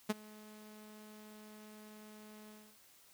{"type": "tone with ADSR envelope", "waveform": "sawtooth", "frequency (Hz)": 213.3, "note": "G#3", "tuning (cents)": 46, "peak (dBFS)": -25, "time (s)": [0.09, 2.78], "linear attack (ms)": 12, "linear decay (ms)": 27, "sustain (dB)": -24, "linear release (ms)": 280, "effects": ["white hiss -64 dBFS RMS until 3.13 s"]}